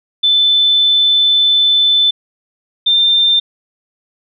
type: tone pair in turn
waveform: sine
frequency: 3520 / 3590 Hz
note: A7 / A7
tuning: 0 / +34 cents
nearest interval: unison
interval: 34 cents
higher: second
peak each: -8 dBFS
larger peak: neither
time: 0.23-2.11 / 2.86-3.4 s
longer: first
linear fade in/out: 10 ms
effects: none